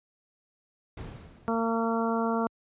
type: noise with exponential decay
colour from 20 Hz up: brown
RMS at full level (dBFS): -33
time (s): 0.97-2.03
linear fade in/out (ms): 5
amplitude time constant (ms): 230
type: harmonic tone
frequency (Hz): 228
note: A#3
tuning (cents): -38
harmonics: 1 / 2 / 3 / 4 / 5 / 6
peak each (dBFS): -28 / -31 / -33 / -34 / -35 / -36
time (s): 1.48-2.47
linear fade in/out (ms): 0
effects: high-pass 60 Hz 12 dB/octave + resampled to 8000 Hz